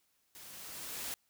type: noise with level ramp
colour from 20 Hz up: white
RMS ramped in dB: -52 to -39 dBFS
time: 0.35-1.14 s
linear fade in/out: 0 ms
effects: white hiss -75 dBFS RMS until 1.29 s